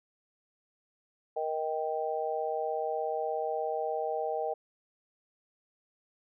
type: harmonic tone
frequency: 156.7 Hz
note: D#3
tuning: 13 cents sharp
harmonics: 3 / 4 / 5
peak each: -34 / -34 / -34 dBFS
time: 1.36-4.54 s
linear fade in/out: 10 ms
effects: none